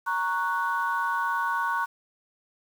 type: chord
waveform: sine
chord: F# major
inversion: first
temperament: equal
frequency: 932.3 / 1108.7 / 1480 Hz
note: A#5 / C#6 / F#6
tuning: 0 / 0 / 0 cents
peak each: -28 dBFS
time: 0.06-1.86 s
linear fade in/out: 20 ms
effects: tanh soft clip ceiling -16 dBFS + 8-bit